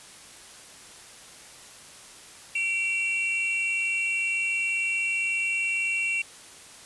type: tone pair together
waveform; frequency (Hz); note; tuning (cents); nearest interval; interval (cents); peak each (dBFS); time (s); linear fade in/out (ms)
triangle; 2321 / 2731; D7 / F7; -21 / -39; minor third; 282; -28 / -24; 2.55-6.22; 5
effects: white hiss -47 dBFS RMS until 6.85 s + resampled to 24000 Hz